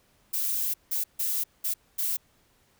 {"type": "noise bursts at uneven times", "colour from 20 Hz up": "violet", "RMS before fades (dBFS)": -28, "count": 5, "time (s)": [[0.33, 0.74], [0.91, 1.04], [1.19, 1.44], [1.64, 1.74], [1.98, 2.17]], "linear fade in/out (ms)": 10, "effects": ["pink hiss -65 dBFS RMS until 2.79 s"]}